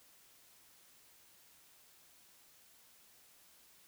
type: silence
effects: white hiss -64 dBFS RMS until 3.87 s